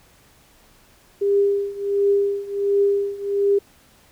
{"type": "tone with tremolo", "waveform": "sine", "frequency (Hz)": 401.2, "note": "G4", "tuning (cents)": 40, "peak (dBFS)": -13, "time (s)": [1.21, 3.59], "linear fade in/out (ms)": 10, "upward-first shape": "triangle", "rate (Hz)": 1.4, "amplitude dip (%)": 90, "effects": ["pink hiss -54 dBFS RMS until 4.11 s"]}